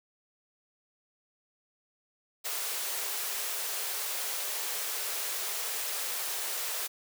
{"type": "high-pass noise", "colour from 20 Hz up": "white", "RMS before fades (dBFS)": -34, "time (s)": [2.44, 6.88], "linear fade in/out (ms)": 20, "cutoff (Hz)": 370, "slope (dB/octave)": 96, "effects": []}